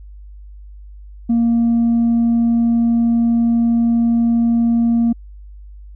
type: tone with tanh clipping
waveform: triangle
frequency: 233.1 Hz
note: A#3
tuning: in tune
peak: -12 dBFS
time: 1.29-5.13 s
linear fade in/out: 10 ms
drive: 6 dB
effects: added 50 Hz sine -34 dBFS peak until 5.95 s